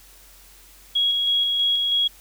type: tone with tremolo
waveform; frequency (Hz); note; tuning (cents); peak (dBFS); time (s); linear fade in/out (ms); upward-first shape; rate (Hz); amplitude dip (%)
sine; 3315; G#7; -4; -17; 0.95-2.08; 10; square; 3.1; 25
effects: added 45 Hz sine -52 dBFS peak until 2.2 s + white hiss -50 dBFS RMS until 2.2 s